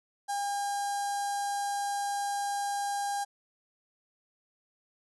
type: tone with notch filter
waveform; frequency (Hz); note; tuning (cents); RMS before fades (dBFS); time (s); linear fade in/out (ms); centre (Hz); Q
sawtooth; 807; G#5; -50; -32; 0.28-3.25; 20; 2500; 0.51
effects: resampled to 24000 Hz